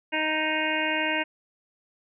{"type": "harmonic tone", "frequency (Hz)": 311.2, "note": "D#4", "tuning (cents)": 0, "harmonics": [1, 2, 3, 5, 6, 7, 8, 9], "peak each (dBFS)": [-32, -32, -32, -32, -32, -32, -32, -32], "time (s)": [0.12, 1.24], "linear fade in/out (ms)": 20, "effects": []}